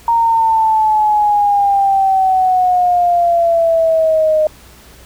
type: exponential sweep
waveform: sine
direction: down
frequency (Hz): 932.3 to 615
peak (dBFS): -9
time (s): 0.08-4.47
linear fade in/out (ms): 2
effects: added 60 Hz sine -44 dBFS peak until 5.05 s + pink hiss -42 dBFS RMS until 5.05 s